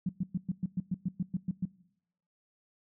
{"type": "tone bursts", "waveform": "sine", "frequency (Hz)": 182.1, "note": "F#3", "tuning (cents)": -27, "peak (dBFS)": -27, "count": 12, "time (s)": [0.06, 1.654], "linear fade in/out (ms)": 5, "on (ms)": 32, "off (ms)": 110, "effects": ["noise-tail reverb RT60 0.8 s tail -21 dB re dry"]}